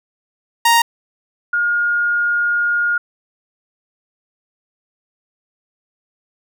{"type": "tone pair in turn", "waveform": ["sawtooth", "sine"], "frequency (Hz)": [933, 1424.4], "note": ["A#5", "F6"], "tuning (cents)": [1, 34], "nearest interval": "perfect fifth", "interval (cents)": 733, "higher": "second", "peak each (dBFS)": [-6, -14], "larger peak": "first", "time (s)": [[0.65, 0.82], [1.53, 2.98]], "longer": "second", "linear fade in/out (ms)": 5, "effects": []}